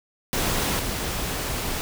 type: noise with level steps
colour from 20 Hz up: pink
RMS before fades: -24 / -28 dBFS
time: 0.33-1.81 s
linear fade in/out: 0 ms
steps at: 0.79 s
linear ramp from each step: 5 ms
effects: none